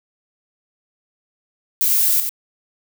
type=noise with echo; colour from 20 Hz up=violet; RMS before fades=-17 dBFS; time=1.81-2.2 s; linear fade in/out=0 ms; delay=92 ms; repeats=1; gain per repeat=-6 dB; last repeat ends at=2.292 s; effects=none